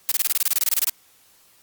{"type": "noise bursts", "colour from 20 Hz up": "blue", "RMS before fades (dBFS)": -19, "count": 16, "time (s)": [0.09, 0.896], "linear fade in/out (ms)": 0, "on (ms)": 26, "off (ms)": 26, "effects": ["white hiss -56 dBFS RMS until 1.62 s", "Opus 48 kbps"]}